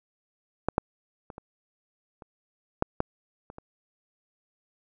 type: clicks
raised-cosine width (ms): 1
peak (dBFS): -10 / -7 / -26 / -26 / -30 / -8 / -10 / -28 / -27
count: 9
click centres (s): 0.686 / 0.781 / 1.302 / 1.381 / 2.222 / 2.824 / 3.004 / 3.501 / 3.584
effects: none